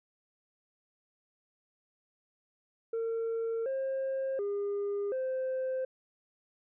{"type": "tone with pitch steps", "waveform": "sine", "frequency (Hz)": [455.6, 534, 405.1, 520], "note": ["A#4", "C5", "G#4", "C5"], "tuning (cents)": [-40, 35, -43, -11], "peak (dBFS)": -28, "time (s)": [2.93, 5.85], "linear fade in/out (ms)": 5, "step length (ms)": 730, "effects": ["tanh soft clip ceiling -29 dBFS"]}